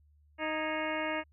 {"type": "harmonic tone with a mistuned harmonic", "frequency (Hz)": 311.1, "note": "D#4", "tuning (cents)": 0, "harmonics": [1, 2, 3, 4, 5, 6, 7, 8, 9], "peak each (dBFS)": [-38, -36, -39, -42, -41, -43, -39, -46, -44], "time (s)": [0.38, 1.24], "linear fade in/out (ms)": 50, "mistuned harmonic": 5, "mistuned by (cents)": 99, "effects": ["added 74 Hz sine -61 dBFS peak until 1.32 s"]}